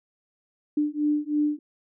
sine beating tone pair, 296 / 299.1 Hz, D4 / D4, +14 / +32 cents, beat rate 3.1 Hz, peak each -25 dBFS, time 0.77-1.59 s, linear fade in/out 5 ms, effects none

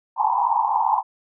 white band-pass noise, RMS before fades -20 dBFS, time 0.16-1.03 s, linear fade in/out 50 ms, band 800 to 1000 Hz, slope 96 dB/octave, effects none

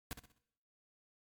pink noise with echo, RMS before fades -41 dBFS, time 0.11-0.13 s, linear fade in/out 0 ms, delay 63 ms, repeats 4, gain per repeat -9 dB, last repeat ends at 0.382 s, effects noise-tail reverb RT60 0.8 s tail -21 dB re dry + MP3 96 kbps

